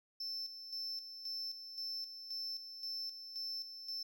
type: tone with tremolo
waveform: triangle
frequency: 5310 Hz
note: E8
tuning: 12 cents sharp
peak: -38 dBFS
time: 0.2-4.03 s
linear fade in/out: 5 ms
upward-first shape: square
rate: 1.9 Hz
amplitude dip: 60%
effects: none